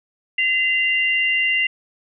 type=tone pair together; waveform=sine; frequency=2046 / 2783 Hz; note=C7 / F7; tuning=-39 / -7 cents; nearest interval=perfect fourth; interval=532 cents; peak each=-19 dBFS; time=0.38-1.67 s; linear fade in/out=5 ms; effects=none